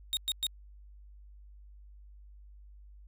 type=tone bursts; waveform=40% pulse; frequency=3729 Hz; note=A#7; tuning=in tune; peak=-27 dBFS; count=3; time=0.13-0.467 s; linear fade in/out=0 ms; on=39 ms; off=110 ms; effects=added 50 Hz sine -50 dBFS peak until 3.07 s